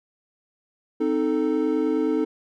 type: chord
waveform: triangle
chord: A diminished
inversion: first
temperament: equal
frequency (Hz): 261.6 / 311.1 / 440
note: C4 / Eb4 / A4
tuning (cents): 0 / 0 / 0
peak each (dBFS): -24 / -21 / -23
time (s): 1-2.25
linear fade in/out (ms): 10
effects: none